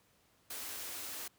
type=band-stop noise; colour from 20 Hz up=white; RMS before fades=-43 dBFS; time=0.5-1.28 s; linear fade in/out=5 ms; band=110 to 220 Hz; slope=96 dB/octave; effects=pink hiss -70 dBFS RMS until 1.38 s + high-pass 60 Hz 12 dB/octave